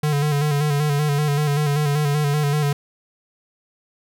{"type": "tone with vibrato", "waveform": "square", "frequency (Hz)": 146.83, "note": "D3", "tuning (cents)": 0, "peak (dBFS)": -18, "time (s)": [0.03, 2.73], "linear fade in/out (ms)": 5, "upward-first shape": "square", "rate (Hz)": 5.2, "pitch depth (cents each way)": 44, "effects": []}